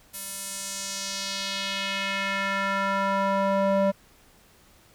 square tone with band-pass filter sweep, 196 Hz, G3, in tune, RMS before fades -27 dBFS, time 0.13-3.92 s, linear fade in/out 20 ms, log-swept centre 12000 to 560 Hz, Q 1.6, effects pink hiss -57 dBFS RMS until 4.94 s

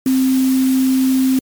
sine tone in noise, 261.6 Hz, C4, in tune, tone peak -11 dBFS, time 0.06-1.39 s, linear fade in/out 2 ms, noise white, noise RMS -29 dBFS, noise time 0.06-1.39 s, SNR +15 dB, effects MP3 96 kbps

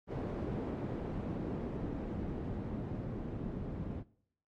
white noise with low-pass filter sweep, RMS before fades -39 dBFS, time 0.07-4.04 s, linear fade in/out 50 ms, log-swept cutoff 370 to 240 Hz, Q 0.79, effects noise-tail reverb RT60 0.7 s tail -22 dB re dry + AAC 48 kbps

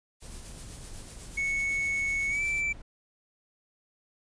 blue noise with tremolo, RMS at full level -43 dBFS, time 0.2-2.63 s, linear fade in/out 50 ms, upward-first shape sine, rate 8 Hz, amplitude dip 40%
brown noise, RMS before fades -44 dBFS, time 0.22-2.82 s, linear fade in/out 5 ms
triangle tone with pitch glide, 2211 to 2330 Hz, C#7 to D7, -5 to -14 cents, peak -25 dBFS, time 1.37-2.73 s, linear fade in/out 10 ms, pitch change +91 cents, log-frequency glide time 2.29-2.42 s
effects resampled to 22050 Hz

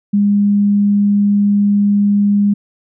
sine tone, 203.5 Hz, G#3, 35 cents flat, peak -9 dBFS, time 0.13-2.54 s, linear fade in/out 10 ms, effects none

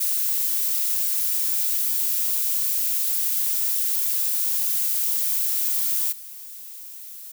violet noise with level steps, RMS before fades -23 / -39 dBFS, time 0-7.32 s, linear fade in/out 10 ms, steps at 6.11 s, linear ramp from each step 20 ms, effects none

